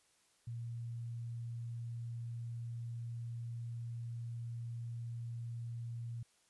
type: tone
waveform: sine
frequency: 117.3 Hz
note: A#2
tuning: 11 cents sharp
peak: -40 dBFS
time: 0.47-6.23 s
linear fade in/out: 5 ms
effects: white hiss -72 dBFS RMS until 6.49 s + resampled to 24000 Hz